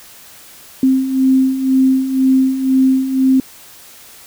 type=beating tone pair; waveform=sine; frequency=261.6 / 263.6 Hz; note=C4 / C4; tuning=0 / +13 cents; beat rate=2 Hz; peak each=-17 / -11 dBFS; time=0.83-3.4 s; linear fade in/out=2 ms; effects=white hiss -40 dBFS RMS until 4.26 s